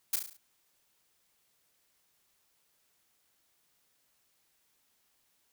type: noise with echo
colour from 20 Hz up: blue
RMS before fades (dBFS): -28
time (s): 0.13-0.16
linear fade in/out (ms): 5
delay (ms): 35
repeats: 6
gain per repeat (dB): -5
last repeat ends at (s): 0.37
effects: white hiss -73 dBFS RMS until 5.52 s